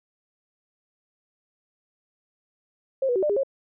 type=tone with pitch steps; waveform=sine; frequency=534 / 487.2 / 379.1 / 599 / 406.7 / 544 Hz; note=C5 / B4 / F#4 / D5 / G#4 / C#5; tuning=+35 / -24 / +42 / +34 / -36 / -33 cents; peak=-20 dBFS; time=3.02-3.434 s; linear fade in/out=5 ms; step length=69 ms; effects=none